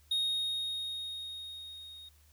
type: tone with level ramp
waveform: triangle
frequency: 3729 Hz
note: A#7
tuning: in tune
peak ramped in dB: -26 to -46 dBFS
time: 0.11-2.09 s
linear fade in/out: 5 ms
effects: added 75 Hz sine -61 dBFS peak until 2.32 s + white hiss -67 dBFS RMS until 2.32 s